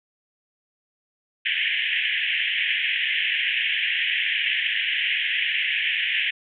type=band-pass noise; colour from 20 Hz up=white; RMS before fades=-24 dBFS; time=1.45-6.31 s; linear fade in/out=10 ms; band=1700 to 3200 Hz; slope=96 dB/octave; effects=none